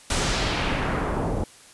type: noise with low-pass filter sweep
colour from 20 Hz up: pink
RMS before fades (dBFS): -25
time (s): 0.1-1.44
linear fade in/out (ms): 2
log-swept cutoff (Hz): 9400 to 550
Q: 1.1
effects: white hiss -49 dBFS RMS until 1.73 s + resampled to 24000 Hz